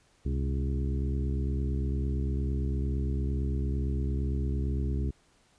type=harmonic tone with a mistuned harmonic; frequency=68.8 Hz; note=C#2; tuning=12 cents flat; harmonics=1 / 2 / 3 / 4 / 5 / 6; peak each=-28 / -34 / -38 / -40 / -42 / -44 dBFS; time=0.25-5.11 s; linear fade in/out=10 ms; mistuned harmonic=2; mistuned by=-85 cents; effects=pink hiss -65 dBFS RMS until 5.58 s + resampled to 22050 Hz